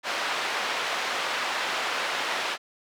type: band-pass noise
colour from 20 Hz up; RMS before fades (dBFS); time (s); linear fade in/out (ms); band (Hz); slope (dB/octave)
pink; -29; 0.03-2.58; 50; 760 to 3700; 12
effects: none